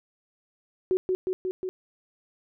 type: tone with echo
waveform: sine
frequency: 371.4 Hz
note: F#4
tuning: 7 cents sharp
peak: -20 dBFS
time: 0.91-0.97 s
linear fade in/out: 0 ms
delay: 180 ms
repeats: 4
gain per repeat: -2 dB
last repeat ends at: 1.69 s
effects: none